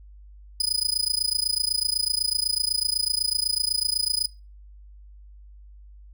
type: tone with amplitude modulation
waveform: 35% pulse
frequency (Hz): 4978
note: D#8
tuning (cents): 0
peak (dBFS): -17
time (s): 0.6-4.26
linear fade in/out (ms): 5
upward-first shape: sine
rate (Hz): 28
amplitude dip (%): 95
effects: noise-tail reverb RT60 0.3 s tail -23 dB re dry + added 50 Hz sine -44 dBFS peak until 6.13 s